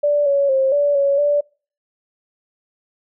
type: tone with pitch steps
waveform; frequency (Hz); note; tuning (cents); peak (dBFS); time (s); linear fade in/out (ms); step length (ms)
sine; 584 / 561 / 533 / 577 / 559 / 582; D5 / C#5 / C5 / D5 / C#5 / D5; -10 / +21 / +32 / -31 / +14 / -16; -13; 0.03-1.41; 10; 230
effects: noise-tail reverb RT60 0.4 s tail -26 dB re dry